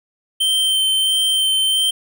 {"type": "tone with vibrato", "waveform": "square", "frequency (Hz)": 3114, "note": "G7", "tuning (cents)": -12, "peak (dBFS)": -15, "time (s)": [0.4, 1.91], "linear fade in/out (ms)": 10, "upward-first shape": "sine", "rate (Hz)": 1.5, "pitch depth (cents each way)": 9, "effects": []}